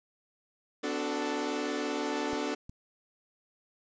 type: chord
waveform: sawtooth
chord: B minor seventh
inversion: none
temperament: equal with one note detuned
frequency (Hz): 253 / 293.7 / 370 / 440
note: B3 / D4 / F#4 / A4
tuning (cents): +42 / 0 / 0 / 0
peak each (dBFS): -34 / -30 / -35 / -32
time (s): 0.83-2.55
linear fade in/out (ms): 10
type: clicks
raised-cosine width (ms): 5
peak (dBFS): -34 / -32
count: 2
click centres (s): 2.332 / 2.695
effects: resampled to 16000 Hz + 10-bit